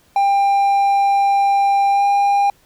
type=tone with pitch glide; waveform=triangle; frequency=796 to 803.9 Hz; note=G5 to G5; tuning=+26 to +43 cents; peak=-10 dBFS; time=0.16-2.5 s; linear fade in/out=2 ms; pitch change=+17 cents; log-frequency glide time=1.91-2.04 s; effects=pink hiss -55 dBFS RMS until 2.65 s